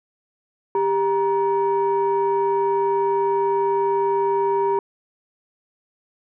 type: tone pair together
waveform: sine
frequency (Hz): 395.8 / 944.1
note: G4 / A#5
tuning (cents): +17 / +22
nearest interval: octave + minor third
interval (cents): 1505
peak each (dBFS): -18 / -20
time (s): 0.75-4.79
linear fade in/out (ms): 2
effects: tanh soft clip ceiling -12 dBFS